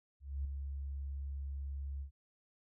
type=tone with ADSR envelope; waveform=sine; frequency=69.3 Hz; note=C#2; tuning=in tune; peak=-33 dBFS; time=0.2-2.11 s; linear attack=250 ms; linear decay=4 ms; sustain=-5 dB; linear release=100 ms; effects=none